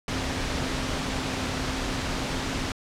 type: tone in noise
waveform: sine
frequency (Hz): 261.6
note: C4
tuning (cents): 0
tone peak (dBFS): -35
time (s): 0.08-2.72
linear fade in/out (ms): 2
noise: pink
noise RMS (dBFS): -29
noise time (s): 0.08-2.72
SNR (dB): -9
effects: low-pass 6000 Hz 12 dB/octave